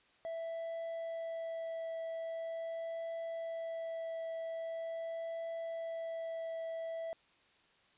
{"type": "tone with vibrato", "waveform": "triangle", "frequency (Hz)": 659.3, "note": "E5", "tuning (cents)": 0, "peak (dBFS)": -36, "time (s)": [0.25, 7.13], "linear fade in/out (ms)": 0, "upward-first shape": "triangle", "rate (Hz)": 0.43, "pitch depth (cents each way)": 9, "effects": ["white hiss -68 dBFS RMS until 7.97 s", "resampled to 8000 Hz"]}